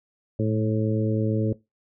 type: harmonic tone with a mistuned harmonic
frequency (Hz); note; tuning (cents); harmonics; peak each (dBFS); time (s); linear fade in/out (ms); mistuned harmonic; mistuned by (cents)
108.7; A2; -21; 1 / 2 / 3 / 4 / 5; -24 / -27 / -29 / -30 / -31; 0.39-1.53; 5; 1; +37
effects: noise-tail reverb RT60 0.2 s tail -19 dB re dry